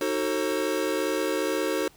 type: chord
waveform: square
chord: D# diminished seventh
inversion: none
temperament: just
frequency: 311.1 / 373.4 / 448 / 537.6 Hz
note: D#4 / F#4 / A4 / C5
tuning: 0 / +16 / +31 / +47 cents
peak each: -31 dBFS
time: 0.01-1.88 s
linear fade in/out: 2 ms
effects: pink hiss -56 dBFS RMS until 1.96 s